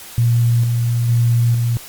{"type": "tone with tremolo", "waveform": "sine", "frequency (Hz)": 118.3, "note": "A#2", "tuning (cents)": 26, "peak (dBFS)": -11, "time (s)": [0.18, 1.77], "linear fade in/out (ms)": 0, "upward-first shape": "square", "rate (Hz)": 1.1, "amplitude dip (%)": 30, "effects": ["white hiss -36 dBFS RMS until 1.88 s", "Opus 48 kbps"]}